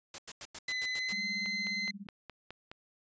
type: noise bursts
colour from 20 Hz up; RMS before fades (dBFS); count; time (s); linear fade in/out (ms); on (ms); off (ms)
white; -42; 8; 0.14-1.128; 2; 43; 92
type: tone with pitch glide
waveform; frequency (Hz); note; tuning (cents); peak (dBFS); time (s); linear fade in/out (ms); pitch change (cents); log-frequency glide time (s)
30% pulse; 2018 to 2060; B6 to C7; +37 to -28; -30; 0.68-1.91; 5; +35; 0.9-1.24
type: tone with tremolo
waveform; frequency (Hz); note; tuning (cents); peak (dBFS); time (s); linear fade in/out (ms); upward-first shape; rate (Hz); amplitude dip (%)
sine; 200; G3; +35; -39; 1.12-2.07; 5; sine; 17; 95
type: click train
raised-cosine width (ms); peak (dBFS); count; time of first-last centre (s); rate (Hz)
0.3; -29; 7; 1.46-2.715; 4.78
effects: resampled to 16000 Hz